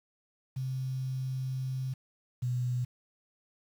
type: tone pair in turn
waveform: sine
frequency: 130.81 / 123.97 Hz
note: C3 / B2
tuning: 0 / +7 cents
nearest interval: minor second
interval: 93 cents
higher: first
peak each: -31 / -28 dBFS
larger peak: second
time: 0.56-1.94 / 2.42-2.85 s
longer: first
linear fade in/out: 10 ms
effects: 9-bit